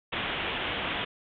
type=low-pass noise; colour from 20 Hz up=white; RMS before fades=-32 dBFS; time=0.12-1.05 s; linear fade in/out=10 ms; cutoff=3500 Hz; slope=96 dB/octave; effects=none